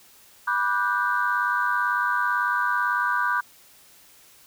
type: chord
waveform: sine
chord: G major seventh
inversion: first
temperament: just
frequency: 980 / 1176 / 1470 / 1568 Hz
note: B5 / D6 / F#6 / G6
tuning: -14 / +2 / -12 / 0 cents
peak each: -26 dBFS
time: 0.47-3.41 s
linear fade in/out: 10 ms
effects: tanh soft clip ceiling -11 dBFS + white hiss -53 dBFS RMS until 4.46 s